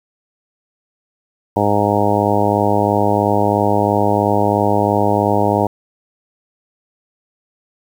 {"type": "harmonic tone", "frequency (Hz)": 103, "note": "G#2", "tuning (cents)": -14, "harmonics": [1, 2, 3, 4, 5, 6, 7, 8, 9], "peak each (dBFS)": [-21, -21, -21, -21, -21, -21, -21, -21, -21], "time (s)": [1.56, 5.67], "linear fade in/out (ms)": 5, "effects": ["7-bit"]}